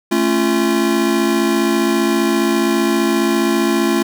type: chord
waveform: square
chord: A augmented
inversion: none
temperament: just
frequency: 220 / 275 / 343.8 Hz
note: A3 / C#4 / E#4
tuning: 0 / -14 / -27 cents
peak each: -19 / -20 / -17 dBFS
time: 0.11-4.03 s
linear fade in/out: 10 ms
effects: none